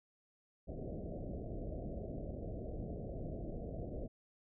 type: low-pass noise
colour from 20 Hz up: pink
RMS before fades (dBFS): -43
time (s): 0.67-4.08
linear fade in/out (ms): 20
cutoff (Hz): 690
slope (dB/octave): 96
effects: none